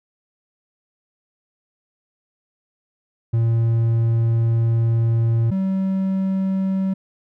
triangle tone pair in turn, 114.9 / 191.28 Hz, A#2 / G3, -25 / -42 cents, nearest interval major sixth, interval 883 cents, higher second, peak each -13 / -16 dBFS, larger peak first, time 3.33-5.51 / 5.51-6.94 s, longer first, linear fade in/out 10 ms, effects none

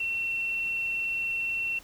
sine tone, 2711 Hz, E7, 48 cents sharp, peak -27 dBFS, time 0-1.79 s, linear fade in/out 5 ms, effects pink hiss -52 dBFS RMS until 1.83 s

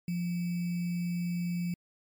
sine tone with sample-and-hold, 174.61 Hz, F3, in tune, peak -29 dBFS, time 0.08-1.74 s, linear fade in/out 2 ms, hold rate 2450 Hz, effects MP3 96 kbps

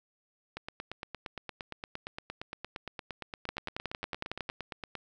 two click trains, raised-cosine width 0.3 ms, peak -18 / -22 dBFS, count 12 / 39, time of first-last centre 3.49-4.499 / 0.57-4.953 s, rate 10.9 / 8.67 Hz, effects none

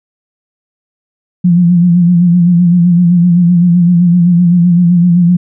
sine tone with vibrato, 174.61 Hz, F3, in tune, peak -4 dBFS, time 1.44-5.37 s, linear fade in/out 10 ms, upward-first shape sine, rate 7.8 Hz, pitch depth 53 cents each way, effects none

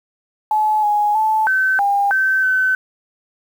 sine tone with pitch steps, 857 / 833 / 871 / 1534 / 804 / 1543 / 1522 Hz, A5 / G#5 / A5 / G6 / G5 / G6 / F#6, -46 / +5 / -18 / -38 / +44 / -28 / +48 cents, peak -13 dBFS, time 0.51-2.75 s, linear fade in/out 2 ms, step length 320 ms, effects 7-bit

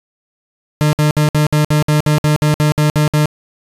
40% pulse tone bursts, 150.7 Hz, D3, 45 cents sharp, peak -9 dBFS, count 14, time 0.81-3.257 s, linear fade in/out 0 ms, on 120 ms, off 59 ms, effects resampled to 32000 Hz

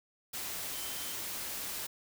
sine tone in noise, 3100 Hz, G7, 20 cents flat, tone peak -48 dBFS, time 0.73-1.14 s, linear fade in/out 10 ms, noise white, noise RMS -39 dBFS, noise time 0.33-1.87 s, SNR -12 dB, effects none

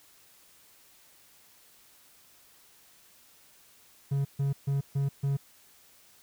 triangle tone bursts, 139 Hz, C#3, 5 cents sharp, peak -23 dBFS, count 5, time 4.11-5.37 s, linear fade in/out 10 ms, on 140 ms, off 140 ms, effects white hiss -59 dBFS RMS until 6.22 s

